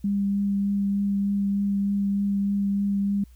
sine tone with vibrato, 200 Hz, G3, 35 cents sharp, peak -21 dBFS, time 0.04-3.24 s, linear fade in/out 5 ms, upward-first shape triangle, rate 3.3 Hz, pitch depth 12 cents each way, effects added 60 Hz sine -47 dBFS peak until 3.35 s + white hiss -64 dBFS RMS until 3.35 s

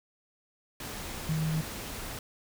sine tone in noise, 157.6 Hz, D#3, 23 cents sharp, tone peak -27 dBFS, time 1.29-1.61 s, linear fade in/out 2 ms, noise pink, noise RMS -39 dBFS, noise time 0.8-2.19 s, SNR +9 dB, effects none

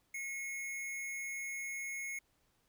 square tone with amplitude modulation, 2175 Hz, C#7, 33 cents flat, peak -38 dBFS, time 0.14-2.19 s, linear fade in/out 5 ms, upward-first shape sine, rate 218 Hz, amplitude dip 35%, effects pink hiss -75 dBFS RMS until 2.68 s

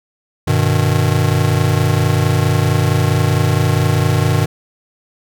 square chord, G augmented, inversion none, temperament just, 98 / 122.5 / 153.12 Hz, G2 / B2 / D#3, 0 / -14 / -27 cents, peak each -17 dBFS, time 0.47-4.46 s, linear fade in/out 10 ms, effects none

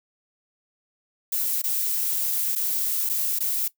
violet noise with dropouts, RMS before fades -25 dBFS, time 1.32-3.68 s, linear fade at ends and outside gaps 5 ms, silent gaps 1.618-1.638 / 2.553-2.559 / 3.092-3.096 / 3.389-3.404 s, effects noise-tail reverb RT60 0.1 s tail -18 dB re dry

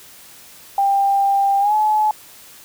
sine tone with pitch glide, 793 to 854.8 Hz, G5 to G#5, +20 to +50 cents, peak -13 dBFS, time 0.78-2.11 s, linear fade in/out 2 ms, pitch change +130 cents, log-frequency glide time 1.6-1.74 s, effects white hiss -43 dBFS RMS until 2.64 s

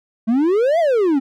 triangle exponential two-way sweep, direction up then down, 214.4 to 701 to 258.6 Hz, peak -11 dBFS, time 0.27-1.2 s, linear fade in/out 20 ms, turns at 0.79 s, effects none

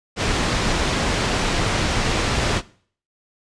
pink low-pass noise, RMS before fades -21 dBFS, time 0.16-2.62 s, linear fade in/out 50 ms, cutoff 5700 Hz, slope 12 dB/octave, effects noise-tail reverb RT60 0.5 s tail -20 dB re dry + resampled to 22050 Hz

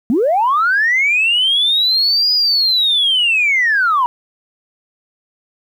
sine linear two-way sweep, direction up then down, 207.7 to 4978 to 941 Hz, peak -10 dBFS, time 0.1-4.06 s, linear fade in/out 0 ms, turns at 2.33 s, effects tanh soft clip ceiling -7 dBFS + 8-bit

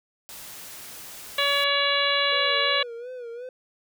white noise, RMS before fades -41 dBFS, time 0.29-1.64 s, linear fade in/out 0 ms
harmonic tone, 566 Hz, C#5, 36 cents sharp, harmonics 1 / 2 / 3 / 4 / 5 / 6 / 7, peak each -28 / -28 / -28 / -28 / -28 / -28 / -28 dBFS, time 1.38-2.83 s, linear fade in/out 5 ms
triangle tone with vibrato, 486 Hz, B4, 28 cents flat, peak -32 dBFS, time 2.32-3.49 s, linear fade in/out 2 ms, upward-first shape sine, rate 2.8 Hz, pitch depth 86 cents each way
effects none

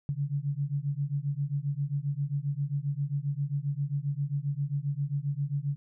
sine beating tone pair, 138.59 / 146.09 Hz, C#3 / D3, 0 / -9 cents, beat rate 7.5 Hz, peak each -31 dBFS, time 0.09-5.76 s, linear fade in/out 0 ms, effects none

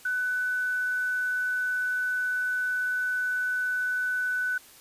sine tone with quantisation, 1497 Hz, F#6, 20 cents sharp, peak -25 dBFS, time 0.05-4.58 s, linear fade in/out 5 ms, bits 8, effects white hiss -52 dBFS RMS until 4.8 s + resampled to 32000 Hz

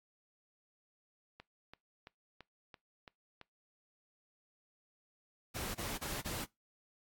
click train, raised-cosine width 0.3 ms, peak -34 dBFS, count 7, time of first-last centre 1.4-3.413 s, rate 2.98 Hz
pink noise bursts, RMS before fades -40 dBFS, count 4, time 5.54-6.455 s, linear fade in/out 20 ms, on 210 ms, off 25 ms
effects noise-tail reverb RT60 0.2 s tail -23 dB re dry + AAC 64 kbps

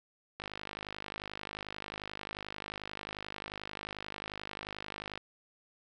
click train, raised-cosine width 0.3 ms, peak -23 dBFS, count 246, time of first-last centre 0.4-5.176 s, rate 51.3 Hz, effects none

